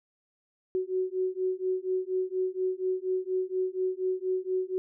sine beating tone pair, 370 / 374.2 Hz, F#4 / F#4, 0 / +20 cents, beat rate 4.2 Hz, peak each -30 dBFS, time 0.75-4.78 s, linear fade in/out 0 ms, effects none

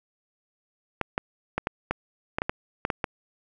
clicks, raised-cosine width 0.5 ms, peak -10 dBFS, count 11, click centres 1.013 / 1.179 / 1.58 / 1.671 / 1.91 / 2.385 / 2.419 / 2.495 / 2.851 / 2.902 / 3.042 s, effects none

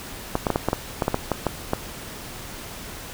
clicks, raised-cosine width 1 ms, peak -6 dBFS, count 12, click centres 0.354 / 0.468 / 0.503 / 0.559 / 0.686 / 0.731 / 1.022 / 1.081 / 1.144 / 1.317 / 1.467 / 1.734 s, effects pink hiss -37 dBFS RMS until 3.13 s

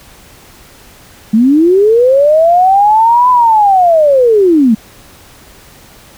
sine linear two-way sweep, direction up then down, 207.7 to 1010 to 207.7 Hz, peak -4 dBFS, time 1.33-4.75 s, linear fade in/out 10 ms, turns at 3.3 s, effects pink hiss -39 dBFS RMS until 6.17 s

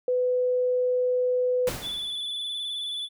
sine tone, 500 Hz, B4, 21 cents sharp, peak -21 dBFS, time 0.08-1.69 s, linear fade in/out 2 ms
pink noise with exponential decay, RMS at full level -30 dBFS, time 1.67-2.32 s, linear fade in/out 2 ms, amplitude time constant 140 ms
triangle tone with vibrato, 3469 Hz, A7, 25 cents flat, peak -28 dBFS, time 1.81-3.09 s, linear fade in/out 50 ms, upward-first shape square, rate 19 Hz, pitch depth 24 cents each way
effects none

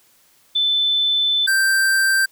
sine / square tone pair in turn, 3520 / 1568 Hz, A7 / G6, 0 / 0 cents, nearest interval octave + major second, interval 1400 cents, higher first, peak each -15 / -15 dBFS, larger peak neither, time 0.55-1.47 / 1.47-2.26 s, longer first, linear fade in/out 10 ms, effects white hiss -56 dBFS RMS until 2.31 s

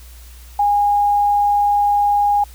sine tone, 819 Hz, G#5, 24 cents flat, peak -12 dBFS, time 0.59-2.44 s, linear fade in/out 5 ms, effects added 60 Hz sine -37 dBFS peak until 2.54 s + white hiss -46 dBFS RMS until 2.54 s

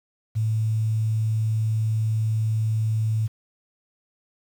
sine tone with quantisation, 110 Hz, A2, in tune, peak -20 dBFS, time 0.35-3.28 s, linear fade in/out 20 ms, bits 8, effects none

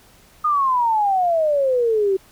sine exponential sweep, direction down, 1244.5 to 375.8 Hz, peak -15 dBFS, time 0.44-2.17 s, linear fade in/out 10 ms, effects pink hiss -51 dBFS RMS until 2.31 s

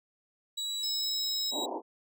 35% pulse tone with pitch glide, 3901 to 3841 Hz, B7 to B7, -22 to -49 cents, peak -31 dBFS, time 0.57-1.66 s, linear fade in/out 10 ms, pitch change -27 cents, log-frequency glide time 0.98-1.28 s
square tone, 5180 Hz, E8, 31 cents flat, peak -33 dBFS, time 0.83-1.51 s, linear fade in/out 5 ms
white band-pass noise, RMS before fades -36 dBFS, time 1.51-1.82 s, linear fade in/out 50 ms, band 240 to 960 Hz, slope 96 dB/octave
effects none

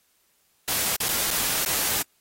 white noise with dropouts, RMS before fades -25 dBFS, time 0.68-2.02 s, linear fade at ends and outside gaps 1 ms, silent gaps 0.963-1.004 / 1.085-1.089 / 1.305-1.311 / 1.65-1.661 s, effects white hiss -66 dBFS RMS until 2.2 s + AAC 48 kbps

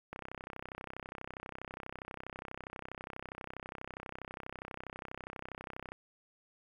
click train, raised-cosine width 0.5 ms, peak -27 dBFS, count 188, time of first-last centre 0.13-5.919 s, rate 32.3 Hz, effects 10-bit

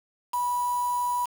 sine tone with quantisation, 978 Hz, B5, 17 cents flat, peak -24 dBFS, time 0.33-1.26 s, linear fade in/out 10 ms, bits 6, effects none

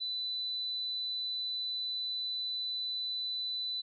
sine tone, 3993 Hz, B7, 18 cents sharp, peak -33 dBFS, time 0-3.82 s, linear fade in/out 20 ms, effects none

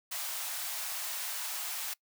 white high-pass noise, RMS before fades -37 dBFS, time 0.11-1.94 s, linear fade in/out 10 ms, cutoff 620 Hz, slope 48 dB/octave, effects noise-tail reverb RT60 0.1 s tail -23 dB re dry

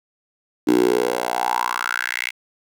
10% pulse tone with high-pass filter sweep, 60.6 Hz, B1, 32 cents flat, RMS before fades -21 dBFS, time 0.67-2.31 s, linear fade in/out 10 ms, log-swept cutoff 300 to 2300 Hz, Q 5.1, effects none

